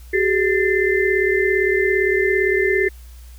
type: tone cluster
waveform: sine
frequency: 378.8 / 416.4 / 1781 / 2070 Hz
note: F#4 / G#4 / A6 / C7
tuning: +41 / +5 / +21 / -19 cents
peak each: -18 / -21 / -22 / -22 dBFS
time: 0.13-2.89 s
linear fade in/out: 10 ms
effects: added 60 Hz sine -37 dBFS peak until 3.38 s + white hiss -51 dBFS RMS until 3.38 s